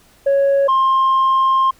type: tone pair in turn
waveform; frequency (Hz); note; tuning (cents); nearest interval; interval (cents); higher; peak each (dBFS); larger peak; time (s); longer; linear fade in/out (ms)
sine; 554.4 / 1060.3; C#5 / C6; 0 / +23; major seventh; 1123; second; -9; neither; 0.26-0.68 / 0.68-1.71; second; 10
effects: tanh soft clip ceiling -10 dBFS + pink hiss -51 dBFS RMS until 1.79 s